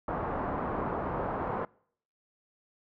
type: low-pass noise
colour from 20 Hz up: white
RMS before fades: -33 dBFS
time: 0.08-1.65 s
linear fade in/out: 2 ms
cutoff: 1100 Hz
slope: 24 dB/octave
effects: noise-tail reverb RT60 0.6 s tail -25 dB re dry